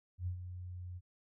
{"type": "tone with ADSR envelope", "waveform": "sine", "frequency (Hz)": 89.9, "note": "F#2", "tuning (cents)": -49, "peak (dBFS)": -33, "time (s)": [0.18, 1.01], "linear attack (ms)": 87, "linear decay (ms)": 96, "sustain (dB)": -9, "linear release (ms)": 42, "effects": []}